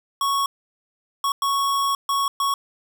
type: tone bursts at uneven times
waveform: square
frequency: 1108.7 Hz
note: C#6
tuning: in tune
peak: -20 dBFS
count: 5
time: 0.21-0.46 / 1.24-1.32 / 1.42-1.95 / 2.09-2.28 / 2.4-2.54 s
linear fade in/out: 2 ms
effects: none